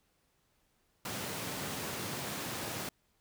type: high-pass noise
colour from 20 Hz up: pink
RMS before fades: -39 dBFS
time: 1.05-2.89 s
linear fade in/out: 2 ms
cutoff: 100 Hz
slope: 24 dB/octave
effects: pink hiss -74 dBFS RMS until 3.2 s